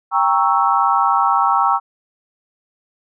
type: chord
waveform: sine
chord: G diminished seventh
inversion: none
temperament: equal with one note detuned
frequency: 791.3 / 932.3 / 1108.7 / 1318.5 Hz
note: G5 / Bb5 / Db6 / Fb6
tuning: +16 / 0 / 0 / 0 cents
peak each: -18 dBFS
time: 0.11-1.8 s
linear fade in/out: 50 ms
effects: none